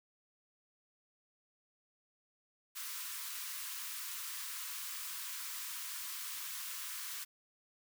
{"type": "high-pass noise", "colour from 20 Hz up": "white", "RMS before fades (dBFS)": -43, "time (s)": [2.75, 7.25], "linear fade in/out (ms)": 20, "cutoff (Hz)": 960, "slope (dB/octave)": 96, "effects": []}